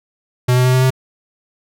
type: tone with pitch steps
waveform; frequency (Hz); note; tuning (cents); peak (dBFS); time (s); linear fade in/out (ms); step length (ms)
square; 124.9 / 126.21 / 127.52 / 128.86 / 130.2; B2 / B2 / C3 / C3 / C3; +20 / +38 / -44 / -26 / -8; -11; 0.48-0.905; 10; 85
effects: none